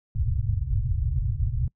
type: low-pass noise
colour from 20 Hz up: white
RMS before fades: -25 dBFS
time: 0.15-1.68 s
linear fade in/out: 5 ms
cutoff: 130 Hz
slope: 96 dB/octave
effects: noise-tail reverb RT60 0.1 s tail -25 dB re dry